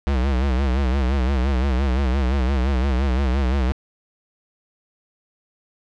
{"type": "tone with vibrato", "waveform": "square", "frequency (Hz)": 65.9, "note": "C2", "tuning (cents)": 13, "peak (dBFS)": -18, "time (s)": [0.07, 3.72], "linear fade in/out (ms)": 0, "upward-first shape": "sine", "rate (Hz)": 5.8, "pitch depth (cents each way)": 120, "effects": ["low-pass 4000 Hz 12 dB/octave"]}